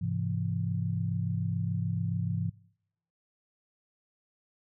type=chord; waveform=sine; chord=Ab augmented; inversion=none; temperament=equal with one note detuned; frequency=103.83 / 130.81 / 168.76 Hz; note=Ab2 / C3 / E3; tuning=0 / 0 / +41 cents; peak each=-32 / -34 / -32 dBFS; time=0.01-2.5 s; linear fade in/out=10 ms; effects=noise-tail reverb RT60 0.8 s tail -25 dB re dry